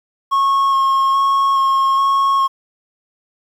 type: tone with vibrato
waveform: triangle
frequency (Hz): 1088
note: C#6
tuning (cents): -33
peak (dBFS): -10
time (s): 0.31-2.48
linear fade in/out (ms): 20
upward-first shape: square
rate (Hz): 1.2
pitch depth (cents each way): 11
effects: 8-bit